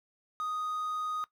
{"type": "tone with quantisation", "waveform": "triangle", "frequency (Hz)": 1244.5, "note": "D#6", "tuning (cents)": 0, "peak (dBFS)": -30, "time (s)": [0.4, 1.24], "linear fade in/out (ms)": 0, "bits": 10, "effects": ["noise-tail reverb RT60 0.1 s tail -17 dB re dry"]}